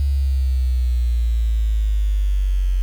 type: exponential sweep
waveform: sine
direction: down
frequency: 70.3 to 45 Hz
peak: -15 dBFS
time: 0-2.82 s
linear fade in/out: 0 ms
effects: 7-bit